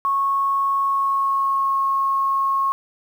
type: tone with pitch glide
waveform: sine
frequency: 1100 to 1089.3 Hz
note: C#6 to C#6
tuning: -14 to -31 cents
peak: -17 dBFS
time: 0.05-2.72 s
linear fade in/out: 0 ms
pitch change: -17 cents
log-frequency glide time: 0.83-1.77 s
effects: 8-bit